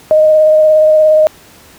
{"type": "tone with vibrato", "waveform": "sine", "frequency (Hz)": 620, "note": "D#5", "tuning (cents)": -6, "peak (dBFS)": -4, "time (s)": [0.11, 1.27], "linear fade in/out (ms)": 0, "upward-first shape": "sine", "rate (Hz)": 17, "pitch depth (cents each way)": 15, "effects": ["pink hiss -40 dBFS RMS until 1.78 s", "high-pass 60 Hz 12 dB/octave"]}